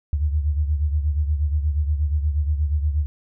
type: beating tone pair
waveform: sine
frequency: 73.42 / 81.82 Hz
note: D2 / E2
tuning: 0 / -12 cents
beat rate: 8.4 Hz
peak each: -19 / -26 dBFS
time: 0.13-3.06 s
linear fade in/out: 0 ms
effects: none